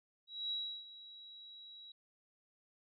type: tone with ADSR envelope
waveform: sine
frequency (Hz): 3877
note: B7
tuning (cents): -33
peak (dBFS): -35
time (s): 0.27-1.92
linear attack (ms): 240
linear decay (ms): 330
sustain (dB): -16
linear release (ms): 4
effects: none